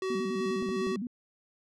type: tone with tremolo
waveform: square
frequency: 378 Hz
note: F#4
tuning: 37 cents sharp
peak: -30 dBFS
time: 0.02-0.96 s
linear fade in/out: 2 ms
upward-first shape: sine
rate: 2.7 Hz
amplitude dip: 30%
type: tone with vibrato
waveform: sine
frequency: 217.9 Hz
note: A3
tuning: 17 cents flat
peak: -32 dBFS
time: 0.1-1.07 s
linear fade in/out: 2 ms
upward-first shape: square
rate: 9.8 Hz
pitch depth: 190 cents each way
type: clicks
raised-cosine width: 2 ms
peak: -31 dBFS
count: 3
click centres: 0.625 / 0.69 / 0.869 s
effects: low-pass 6000 Hz 12 dB/octave